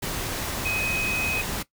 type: tone in noise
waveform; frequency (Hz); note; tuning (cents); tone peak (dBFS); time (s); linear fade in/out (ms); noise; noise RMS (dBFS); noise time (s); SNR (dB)
sine; 2520; D#7; +21; -24; 0.65-1.42; 10; pink; -30; 0.02-1.63; +3
effects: noise-tail reverb RT60 0.1 s tail -17 dB re dry